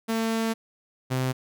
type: tone pair in turn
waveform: sawtooth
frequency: 225.1 / 129.46 Hz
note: A3 / C3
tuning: +40 / -18 cents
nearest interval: minor seventh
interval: 958 cents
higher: first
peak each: -20 dBFS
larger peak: neither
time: 0.08-0.54 / 1.1-1.33 s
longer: first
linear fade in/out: 20 ms
effects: none